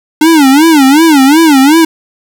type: tone with vibrato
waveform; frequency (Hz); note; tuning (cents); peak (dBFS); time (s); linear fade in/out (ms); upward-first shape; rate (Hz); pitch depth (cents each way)
square; 295.7; D4; +12; -3; 0.21-1.85; 5; sine; 2.7; 200
effects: 7-bit